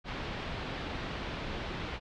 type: low-pass noise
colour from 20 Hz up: pink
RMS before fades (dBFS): -38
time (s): 0.04-2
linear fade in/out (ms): 50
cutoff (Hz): 3900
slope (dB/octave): 24
effects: none